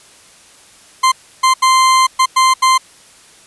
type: tone bursts at uneven times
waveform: 40% pulse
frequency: 1043 Hz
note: C6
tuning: 6 cents flat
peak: -7 dBFS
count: 6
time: 1.03-1.12 / 1.43-1.54 / 1.62-2.07 / 2.19-2.26 / 2.36-2.54 / 2.62-2.78 s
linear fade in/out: 10 ms
effects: white hiss -44 dBFS RMS until 3.46 s + resampled to 24000 Hz